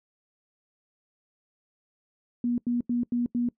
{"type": "tone bursts", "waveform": "sine", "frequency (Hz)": 241, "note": "B3", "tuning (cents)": -42, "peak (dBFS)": -23, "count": 5, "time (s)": [2.44, 3.488], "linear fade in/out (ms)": 2, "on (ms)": 140, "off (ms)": 87, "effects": ["noise-tail reverb RT60 0.1 s tail -22 dB re dry"]}